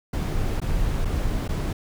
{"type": "noise with dropouts", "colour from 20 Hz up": "brown", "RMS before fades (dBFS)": -24, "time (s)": [0.13, 1.73], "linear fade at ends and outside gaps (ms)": 5, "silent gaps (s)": [[0.602, 0.616], [1.049, 1.053], [1.479, 1.489]], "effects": []}